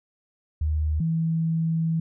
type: tone pair in turn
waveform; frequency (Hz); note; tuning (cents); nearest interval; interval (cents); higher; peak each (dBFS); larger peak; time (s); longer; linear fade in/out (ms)
sine; 76.9 / 162.95; D#2 / E3; -20 / -20; octave + minor second; 1300; second; -21; neither; 0.61-1 / 1-2; second; 5
effects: none